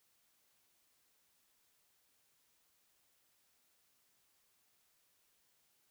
silence, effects white hiss -75 dBFS RMS until 5.9 s

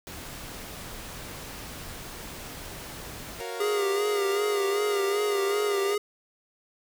pink noise, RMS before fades -40 dBFS, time 0.07-3.41 s, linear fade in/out 0 ms
sawtooth chord, Gb major seventh, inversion none, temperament equal, 370 / 466.2 / 554.4 / 698.5 Hz, Gb4 / Bb4 / Db5 / F5, 0 / 0 / 0 / 0 cents, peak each -35 / -32 / -37 / -36 dBFS, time 3.39-5.96 s, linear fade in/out 20 ms
square tone with vibrato, 405.9 Hz, G#4, 40 cents flat, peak -25 dBFS, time 3.6-5.98 s, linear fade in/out 5 ms, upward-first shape sine, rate 2.6 Hz, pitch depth 54 cents each way
effects none

